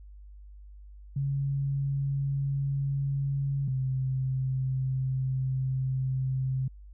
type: tone pair in turn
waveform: sine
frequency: 138.59 / 131.36 Hz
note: C#3 / C3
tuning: 0 / +7 cents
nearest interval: minor second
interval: 93 cents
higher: first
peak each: -26 dBFS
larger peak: neither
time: 1.16-3.68 / 3.68-6.68 s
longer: second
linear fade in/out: 5 ms
effects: added 50 Hz sine -45 dBFS peak until 6.93 s